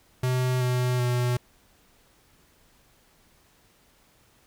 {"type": "tone with pitch steps", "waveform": "square", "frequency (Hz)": [127.1, 125.13, 123.2], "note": ["C3", "B2", "B2"], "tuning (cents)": [-50, 23, -4], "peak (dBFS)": -23, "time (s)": [0.23, 1.37], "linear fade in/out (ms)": 5, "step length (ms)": 380, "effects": ["pink hiss -61 dBFS RMS until 4.46 s"]}